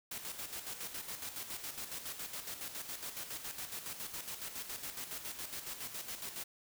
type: noise with tremolo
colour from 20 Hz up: white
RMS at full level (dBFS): -42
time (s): 0.11-6.44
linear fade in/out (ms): 5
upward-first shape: square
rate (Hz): 7.2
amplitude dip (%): 55
effects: none